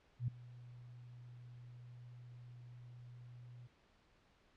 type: tone with ADSR envelope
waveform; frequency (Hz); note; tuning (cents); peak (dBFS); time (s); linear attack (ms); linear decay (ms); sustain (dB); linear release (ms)
sine; 121.7; B2; -25; -32; 0.19-3.68; 90; 4; -20; 19
effects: pink hiss -71 dBFS RMS until 4.56 s + low-pass 4000 Hz 12 dB/octave